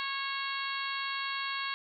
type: harmonic tone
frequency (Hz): 549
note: C#5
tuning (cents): -17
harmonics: 2 / 3 / 4 / 5 / 6 / 7 / 8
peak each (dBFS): -37 / -39 / -40 / -41 / -42 / -42 / -43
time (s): 0-1.74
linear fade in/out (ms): 0
effects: none